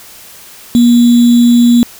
sine tone with sample-and-hold, 238.8 Hz, A#3, 42 cents sharp, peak -3 dBFS, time 0.75-1.83 s, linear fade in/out 0 ms, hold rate 3675 Hz, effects white hiss -35 dBFS RMS until 1.99 s

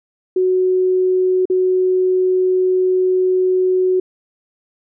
sine tone with dropouts, 370 Hz, F#4, in tune, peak -12 dBFS, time 0.36-4 s, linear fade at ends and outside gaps 5 ms, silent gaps 1.455-1.499 s, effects none

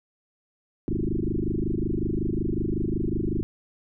sine tone with frequency modulation, 173.3 Hz, F3, 13 cents flat, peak -23 dBFS, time 0.88-3.43 s, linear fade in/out 0 ms, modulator 25.4 Hz, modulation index 7.7, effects none

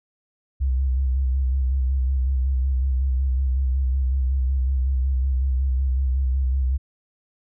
sine tone with vibrato, 65.41 Hz, C2, in tune, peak -18 dBFS, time 0.6-6.78 s, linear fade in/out 20 ms, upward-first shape square, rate 5.4 Hz, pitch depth 46 cents each way, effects none

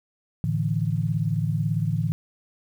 sine chord, A suspended fourth, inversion none, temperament equal, 110 / 146.83 / 164.81 Hz, A2 / D3 / E3, 0 / 0 / 0 cents, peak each -26 dBFS, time 0.44-2.12 s, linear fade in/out 0 ms, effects 9-bit

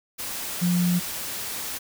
sine tone in noise, 176.6 Hz, F3, 20 cents sharp, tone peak -19 dBFS, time 0.61-1 s, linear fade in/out 20 ms, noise white, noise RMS -32 dBFS, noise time 0.18-1.79 s, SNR +10 dB, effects none

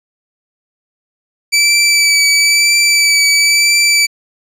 20% pulse tone with vibrato, 2312 Hz, D7, 28 cents flat, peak -3 dBFS, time 1.52-4.07 s, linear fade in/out 20 ms, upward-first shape triangle, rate 1 Hz, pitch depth 22 cents each way, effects resampled to 32000 Hz

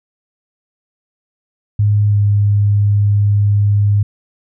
sine tone with pitch glide, 103.83 to 102.46 Hz, G#2 to G#2, 0 to -23 cents, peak -9 dBFS, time 1.79-4.03 s, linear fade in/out 5 ms, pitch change -23 cents, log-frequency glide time 2.09-2.16 s, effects none

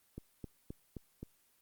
click train, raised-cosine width 3 ms, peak -30 dBFS, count 5, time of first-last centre 0.18-1.23 s, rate 3.81 Hz, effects white hiss -71 dBFS RMS until 1.61 s + Opus 24 kbps

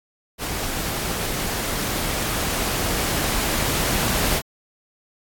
pink noise with level ramp, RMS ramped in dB -27 to -21 dBFS, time 0.38-4.42 s, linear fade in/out 50 ms, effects AAC 64 kbps

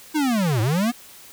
square linear two-way sweep, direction down then up, 318.4 to 103.1 to 250 Hz, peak -19 dBFS, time 0.14-0.92 s, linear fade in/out 20 ms, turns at 0.61 s, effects white hiss -45 dBFS RMS until 1.32 s

